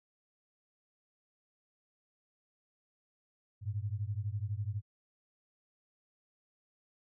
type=beating tone pair; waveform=sine; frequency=98.4 / 110.4 Hz; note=G2 / A2; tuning=+7 / +6 cents; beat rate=12 Hz; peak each=-36 / -37 dBFS; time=3.61-4.82 s; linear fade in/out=50 ms; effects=none